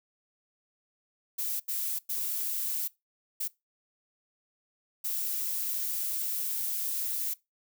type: noise bursts at uneven times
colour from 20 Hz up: violet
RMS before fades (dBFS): -32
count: 5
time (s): 1.38-1.6 / 1.68-1.99 / 2.09-2.88 / 3.4-3.48 / 5.04-7.34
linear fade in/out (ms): 10
effects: noise-tail reverb RT60 0.2 s tail -21 dB re dry